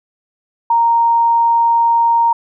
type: tone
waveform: sine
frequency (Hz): 930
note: A#5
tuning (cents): -4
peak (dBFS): -9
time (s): 0.7-2.33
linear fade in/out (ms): 5
effects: none